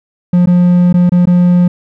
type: tone with dropouts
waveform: triangle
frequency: 177.3 Hz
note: F3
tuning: 26 cents sharp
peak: -3 dBFS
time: 0.33-1.68 s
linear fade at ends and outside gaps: 5 ms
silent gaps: 0.459-0.471 / 0.928-0.94 / 1.095-1.119 / 1.256-1.271 s
effects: none